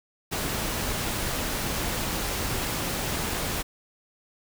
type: noise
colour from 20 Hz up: pink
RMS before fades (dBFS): -29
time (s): 0.31-3.63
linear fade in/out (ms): 20
effects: none